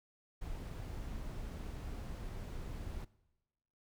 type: noise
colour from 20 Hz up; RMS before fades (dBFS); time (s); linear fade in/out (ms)
brown; -43; 0.41-3.05; 10
effects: noise-tail reverb RT60 1.0 s tail -21 dB re dry